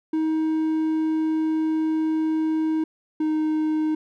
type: tone pair in turn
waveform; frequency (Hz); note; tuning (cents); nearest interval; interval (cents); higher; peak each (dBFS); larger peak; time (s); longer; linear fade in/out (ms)
triangle; 315.8 / 310.6; D#4 / D#4; +26 / -3; unison; 29; first; -18; neither; 0.13-2.84 / 3.2-3.95; first; 5
effects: none